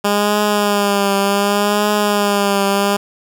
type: tone with vibrato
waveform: 10% pulse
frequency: 203.4 Hz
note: G#3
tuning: 36 cents flat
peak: -5 dBFS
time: 0.04-2.97 s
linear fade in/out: 10 ms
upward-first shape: triangle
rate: 0.67 Hz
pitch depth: 50 cents each way
effects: none